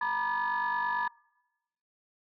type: tone cluster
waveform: sine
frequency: 933 / 982 / 1193 / 1717 Hz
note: A#5 / B5 / D6 / A6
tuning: +1 / -10 / +27 / -43 cents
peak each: -33 / -30 / -38 / -31 dBFS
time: 0.01-1.08 s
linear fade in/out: 5 ms
effects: noise-tail reverb RT60 1.0 s tail -25 dB re dry + tanh soft clip ceiling -22 dBFS